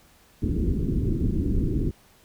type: low-pass noise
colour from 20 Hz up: pink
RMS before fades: -24 dBFS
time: 0.42-1.91 s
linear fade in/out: 5 ms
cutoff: 380 Hz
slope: 48 dB/octave
effects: pink hiss -57 dBFS RMS until 2.24 s